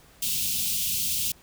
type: band-stop noise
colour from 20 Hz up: white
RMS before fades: -27 dBFS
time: 0.22-1.32 s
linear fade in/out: 5 ms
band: 230 to 2600 Hz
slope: 48 dB/octave
effects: pink hiss -55 dBFS RMS until 1.42 s